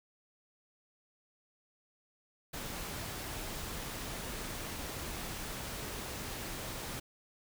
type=noise; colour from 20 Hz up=pink; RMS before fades=-41 dBFS; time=2.53-7 s; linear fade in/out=10 ms; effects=none